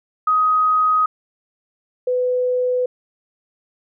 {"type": "tone pair in turn", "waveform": "sine", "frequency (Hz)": [1256, 500.2], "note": ["D#6", "B4"], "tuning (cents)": [16, 22], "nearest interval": "octave + major third", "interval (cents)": 1594, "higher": "first", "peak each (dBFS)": [-13, -16], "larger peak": "first", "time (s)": [[0.27, 1.06], [2.07, 2.86]], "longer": "neither", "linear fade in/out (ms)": 5, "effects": []}